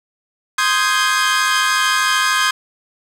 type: chord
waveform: sawtooth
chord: Ab major seventh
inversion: first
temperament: equal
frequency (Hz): 1046.5 / 1244.5 / 1568 / 1661.2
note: C6 / Eb6 / G6 / Ab6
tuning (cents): 0 / 0 / 0 / 0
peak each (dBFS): -16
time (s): 0.58-2.51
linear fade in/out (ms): 5
effects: low-pass 10000 Hz 12 dB/octave + 7-bit